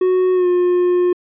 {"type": "tone with pitch glide", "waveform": "triangle", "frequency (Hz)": [368.8, 356.9], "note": ["F#4", "F4"], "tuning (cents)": [-6, 38], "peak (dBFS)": -10, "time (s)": [0.01, 1.13], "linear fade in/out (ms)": 5, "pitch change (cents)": -56, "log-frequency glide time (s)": [0.34, 0.47], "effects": ["resampled to 8000 Hz"]}